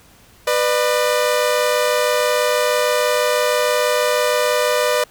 sawtooth tone pair together, 493.8 / 600 Hz, B4 / D5, 0 / +37 cents, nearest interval minor third, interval 337 cents, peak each -14 dBFS, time 0.47-5.04 s, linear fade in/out 5 ms, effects pink hiss -49 dBFS RMS until 5.1 s

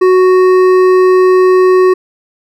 triangle tone with hard clipping, 370 Hz, F#4, in tune, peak -6 dBFS, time 0.01-1.94 s, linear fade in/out 10 ms, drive 13 dB, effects none

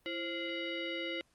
sine tone with frequency modulation, 1200 Hz, D6, 37 cents sharp, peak -35 dBFS, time 0.06-1.21 s, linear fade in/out 0 ms, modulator 865 Hz, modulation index 2.4, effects pink hiss -72 dBFS RMS until 1.34 s + Opus 32 kbps

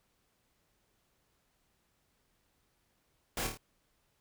pink noise with echo, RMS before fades -36 dBFS, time 3.37-3.47 s, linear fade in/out 2 ms, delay 26 ms, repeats 4, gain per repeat -4 dB, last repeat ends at 3.574 s, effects pink hiss -75 dBFS RMS until 4.2 s

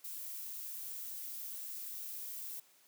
violet noise, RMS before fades -44 dBFS, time 0.04-2.6 s, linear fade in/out 5 ms, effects white hiss -66 dBFS RMS until 2.87 s + high-pass 200 Hz 12 dB/octave

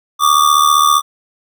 square ring-modulated tone, 1176 Hz, D6, 2 cents sharp, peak -6 dBFS, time 0.19-1.02 s, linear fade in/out 50 ms, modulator 37.6 Hz, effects none

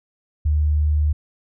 sine tone, 75.3 Hz, D2, 44 cents sharp, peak -15 dBFS, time 0.45-1.13 s, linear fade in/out 10 ms, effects none

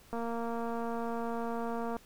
click train, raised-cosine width 1 ms, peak -24 dBFS, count 427, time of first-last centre 0.13-1.966 s, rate 232 Hz, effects pink hiss -59 dBFS RMS until 2.05 s

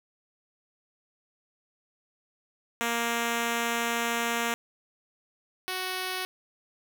5% pulse tone pair in turn, 233.8 / 371.1 Hz, A#3 / F#4, +5 / +5 cents, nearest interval minor sixth, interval 800 cents, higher second, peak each -15 / -19 dBFS, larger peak first, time 2.81-4.54 / 5.68-6.25 s, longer first, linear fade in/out 0 ms, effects 9-bit

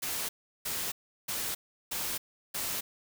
white noise bursts, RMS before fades -34 dBFS, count 5, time 0.02-2.81 s, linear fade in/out 10 ms, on 270 ms, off 360 ms, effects none

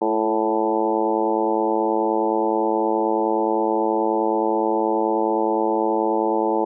harmonic tone with a mistuned harmonic, 109.5 Hz, A2, 8 cents flat, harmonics 2 / 3 / 4 / 5 / 6 / 7 / 8 / 9, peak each -31 / -23 / -24 / -26 / -30 / -28 / -24 / -34 dBFS, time 0.01-6.65 s, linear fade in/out 10 ms, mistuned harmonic 3, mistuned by +27 cents, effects none

